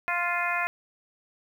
harmonic tone with a mistuned harmonic, 349.2 Hz, F4, in tune, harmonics 2 / 3 / 4 / 5 / 6 / 7, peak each -32 / -32 / -32 / -32 / -32 / -32 dBFS, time 0.08-0.67 s, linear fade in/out 0 ms, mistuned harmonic 7, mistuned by +25 cents, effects 9-bit

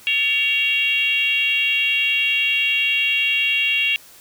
sine tone with frequency modulation, 2765 Hz, F7, 18 cents flat, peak -16 dBFS, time 0.07-3.96 s, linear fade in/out 0 ms, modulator 510 Hz, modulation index 0.92, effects white hiss -46 dBFS RMS until 4.2 s

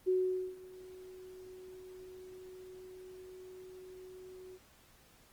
sine tone with ADSR envelope, 370.5 Hz, F#4, 2 cents sharp, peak -26 dBFS, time 0.06-4.59 s, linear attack 26 ms, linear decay 470 ms, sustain -22 dB, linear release 43 ms, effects pink hiss -63 dBFS RMS until 5.32 s + Opus 24 kbps

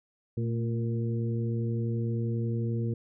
harmonic tone with a mistuned harmonic, 116.54 Hz, A#2, in tune, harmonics 1 / 2 / 3 / 4, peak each -28 / -34 / -38 / -40 dBFS, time 0.37-2.94 s, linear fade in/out 5 ms, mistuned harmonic 2, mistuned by -45 cents, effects none

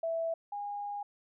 sine tone pair in turn, 659.3 / 817 Hz, E5 / G#5, 0 / -29 cents, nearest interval major third, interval 371 cents, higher second, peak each -30 / -35 dBFS, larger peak first, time 0.03-0.34 / 0.52-1.03 s, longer second, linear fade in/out 5 ms, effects none

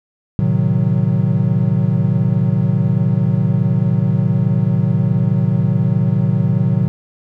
triangle chord, A diminished seventh, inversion none, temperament equal with one note detuned, 112.18 / 130.81 / 155.56 / 185 Hz, A2 / C3 / Eb3 / Gb3, +34 / 0 / 0 / 0 cents, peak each -16 dBFS, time 0.39-6.88 s, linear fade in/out 0 ms, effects none

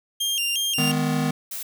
sawtooth tone with vibrato, 2990 Hz, F#7, 17 cents sharp, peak -19 dBFS, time 0.2-0.92 s, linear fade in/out 10 ms, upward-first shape square, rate 2.8 Hz, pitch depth 120 cents each way
square chord, G# minor, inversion second, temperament just, 155.74 / 207.7 / 249.2 Hz, D#3 / G#3 / B3, +2 / 0 / +16 cents, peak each -25 / -30 / -25 dBFS, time 0.78-1.31 s, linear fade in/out 5 ms
blue noise, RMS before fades -32 dBFS, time 1.51-1.63 s, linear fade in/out 5 ms
effects none

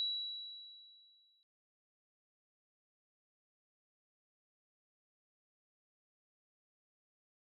sine tone with exponential decay, 3914 Hz, B7, 16 cents flat, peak -32 dBFS, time 0-1.43 s, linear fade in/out 0 ms, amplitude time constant 310 ms, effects none

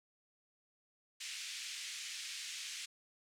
pink band-pass noise, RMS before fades -45 dBFS, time 1.2-2.86 s, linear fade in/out 10 ms, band 2200 to 8200 Hz, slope 24 dB/octave, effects none

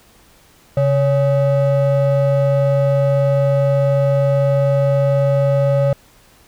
triangle ring-modulated tone, 348.6 Hz, F4, 3 cents flat, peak -7 dBFS, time 0.77-5.93 s, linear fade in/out 2 ms, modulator 212 Hz, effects pink hiss -50 dBFS RMS until 6.47 s

